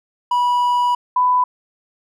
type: tone pair in turn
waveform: triangle / sine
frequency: 977 / 996.4 Hz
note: B5 / B5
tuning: -19 / +15 cents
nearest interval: unison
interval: 34 cents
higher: second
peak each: -12 dBFS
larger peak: neither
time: 0.31-0.95 / 1.16-1.44 s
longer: first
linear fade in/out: 5 ms
effects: none